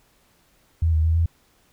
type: tone with pitch steps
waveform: sine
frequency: 81.9 / 78.8 / 81.1 / 83.3 Hz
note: E2 / D#2 / E2 / E2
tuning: -11 / +23 / -28 / +19 cents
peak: -16 dBFS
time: 0.82-1.26 s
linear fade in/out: 5 ms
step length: 110 ms
effects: pink hiss -61 dBFS RMS until 1.72 s